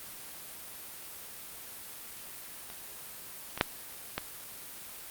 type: clicks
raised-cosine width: 0.3 ms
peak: -27 / -19 / -6 / -14 dBFS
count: 4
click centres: 2.701 / 3.576 / 3.611 / 4.18 s
effects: white hiss -45 dBFS RMS until 5.1 s + Opus 32 kbps